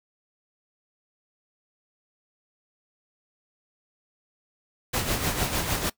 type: noise with tremolo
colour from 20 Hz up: pink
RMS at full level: -25 dBFS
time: 4.93-5.9 s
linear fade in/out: 10 ms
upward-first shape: sine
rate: 6.6 Hz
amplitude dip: 55%
effects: noise-tail reverb RT60 0.1 s tail -20 dB re dry